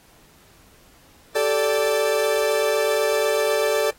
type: chord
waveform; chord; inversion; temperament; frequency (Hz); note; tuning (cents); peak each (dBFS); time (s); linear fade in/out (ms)
40% pulse; G suspended second; none; equal with one note detuned; 392 / 440 / 583.9; G4 / A4 / D5; 0 / 0 / -10; -26 / -21 / -21; 1.35-3.91; 10
effects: pink hiss -54 dBFS RMS until 3.98 s + AAC 48 kbps